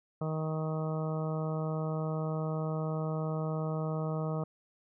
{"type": "harmonic tone", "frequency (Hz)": 157.2, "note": "D#3", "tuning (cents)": 18, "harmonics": [1, 2, 3, 4, 5, 6, 7, 8], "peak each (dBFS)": [-32, -43, -39, -40, -46, -50, -47, -46], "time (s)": [0.21, 4.44], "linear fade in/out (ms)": 5, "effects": []}